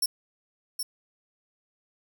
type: tone with echo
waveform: 10% pulse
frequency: 5430 Hz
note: F8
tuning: 50 cents flat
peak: -17 dBFS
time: 0.02-0.06 s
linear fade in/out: 5 ms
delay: 770 ms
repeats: 1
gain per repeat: -6 dB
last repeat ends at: 0.83 s
effects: none